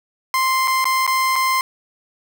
30% pulse tone with dropouts, 1046 Hz, C6, 1 cent flat, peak -13 dBFS, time 0.34-1.61 s, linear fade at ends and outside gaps 1 ms, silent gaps 0.675-0.679 / 0.843-0.854 / 1.066-1.076 / 1.357-1.361 s, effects none

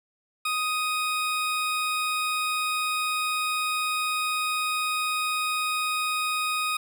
20% pulse tone, 1248 Hz, D#6, 5 cents sharp, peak -20 dBFS, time 0.45-6.77 s, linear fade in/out 5 ms, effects none

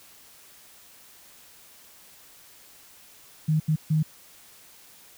sine tone bursts at uneven times, 155.56 Hz, D#3, in tune, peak -19 dBFS, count 3, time 3.48-3.6 / 3.68-3.76 / 3.9-4.03 s, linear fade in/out 10 ms, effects white hiss -52 dBFS RMS until 5.17 s

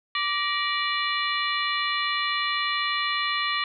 harmonic tone with a mistuned harmonic, 584 Hz, D5, 10 cents flat, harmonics 2 / 3 / 4 / 5 / 6 / 7, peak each -28 / -30 / -31 / -32 / -33 / -33 dBFS, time 0.15-3.64 s, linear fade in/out 2 ms, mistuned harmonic 3, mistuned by +130 cents, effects none

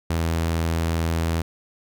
sawtooth tone, 82.41 Hz, E2, in tune, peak -17 dBFS, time 0.1-1.42 s, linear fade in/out 5 ms, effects none

